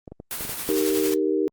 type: clicks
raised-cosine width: 2 ms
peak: -24 dBFS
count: 6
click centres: 0.078 / 0.12 / 0.201 / 0.408 / 0.451 / 0.494 s
type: noise with tremolo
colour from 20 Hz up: white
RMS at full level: -29 dBFS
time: 0.31-1.14 s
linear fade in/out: 0 ms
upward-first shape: sine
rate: 11 Hz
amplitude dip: 40%
type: chord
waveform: sine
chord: Eb major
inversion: none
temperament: equal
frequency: 311.1 / 392 / 466.2 Hz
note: Eb4 / G4 / Bb4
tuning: 0 / 0 / 0 cents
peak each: -24 / -23 / -26 dBFS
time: 0.69-1.48 s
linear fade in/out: 0 ms
effects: Opus 32 kbps